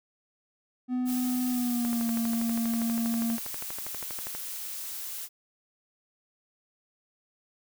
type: tone with pitch glide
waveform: triangle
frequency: 251 to 230.2 Hz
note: B3 to A#3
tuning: +28 to -22 cents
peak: -24 dBFS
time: 0.88-3.39 s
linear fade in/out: 50 ms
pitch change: -150 cents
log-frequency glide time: 1.47-2.08 s
type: noise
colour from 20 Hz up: blue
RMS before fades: -37 dBFS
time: 1.05-5.29 s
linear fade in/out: 50 ms
type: click train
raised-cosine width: 0.5 ms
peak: -24 dBFS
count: 32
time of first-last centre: 1.85-4.35 s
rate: 12.4 Hz
effects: none